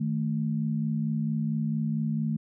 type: tone pair together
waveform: sine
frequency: 155.56 / 220 Hz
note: D#3 / A3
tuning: 0 / 0 cents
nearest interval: tritone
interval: 600 cents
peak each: -28 dBFS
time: 0-2.37 s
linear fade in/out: 10 ms
effects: none